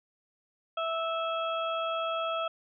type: harmonic tone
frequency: 656 Hz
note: E5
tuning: 9 cents flat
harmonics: 1 / 2 / 4 / 5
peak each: -32 / -32 / -41 / -40 dBFS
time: 0.77-2.48 s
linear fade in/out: 5 ms
effects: none